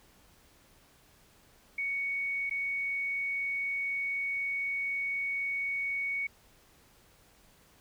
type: tone with dropouts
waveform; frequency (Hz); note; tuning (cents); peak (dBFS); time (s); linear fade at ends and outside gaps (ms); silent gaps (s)
sine; 2229; C#7; +9; -30; 1.78-6.27; 5; 2.497-2.509
effects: pink hiss -62 dBFS RMS until 7.8 s